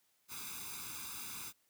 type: noise with comb filter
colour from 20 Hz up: white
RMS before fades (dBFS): -45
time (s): 0.28-1.53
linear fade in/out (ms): 50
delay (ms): 0.81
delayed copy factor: +1
effects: white hiss -75 dBFS RMS until 1.69 s + high-pass 80 Hz 12 dB/octave